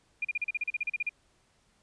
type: tone bursts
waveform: sine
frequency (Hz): 2421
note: D#7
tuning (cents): -48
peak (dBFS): -27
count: 14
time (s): 0.22-1.093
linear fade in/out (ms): 5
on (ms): 28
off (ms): 37
effects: pink hiss -68 dBFS RMS until 1.82 s + resampled to 22050 Hz